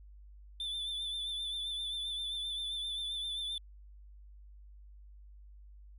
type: tone with vibrato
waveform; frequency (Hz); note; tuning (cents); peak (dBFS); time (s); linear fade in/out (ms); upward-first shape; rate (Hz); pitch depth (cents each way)
triangle; 3520; A7; 0; -34; 0.6-3.58; 2; sine; 7.6; 37
effects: added 50 Hz sine -51 dBFS peak until 5.98 s